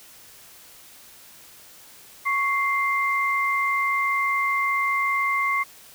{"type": "tone pair together", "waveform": "sine", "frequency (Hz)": [1108.7, 2093], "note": ["C#6", "C7"], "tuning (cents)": [0, 0], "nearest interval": "major seventh", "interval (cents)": 1100, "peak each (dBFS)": -23, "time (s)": [2.25, 5.64], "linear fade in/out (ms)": 20, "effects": ["white hiss -48 dBFS RMS until 5.94 s"]}